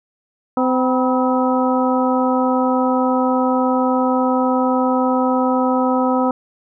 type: harmonic tone with a mistuned harmonic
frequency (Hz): 256.5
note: C4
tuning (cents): -34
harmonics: 1 / 2 / 3 / 4 / 5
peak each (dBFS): -17 / -20 / -22 / -23 / -24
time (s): 0.57-6.31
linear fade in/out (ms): 2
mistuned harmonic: 4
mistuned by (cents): -86
effects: none